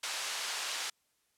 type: band-pass noise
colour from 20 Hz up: white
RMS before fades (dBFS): -37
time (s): 0.03-0.9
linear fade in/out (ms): 5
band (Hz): 760 to 6100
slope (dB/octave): 12
effects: white hiss -75 dBFS RMS until 1.37 s + low-pass 12000 Hz 12 dB/octave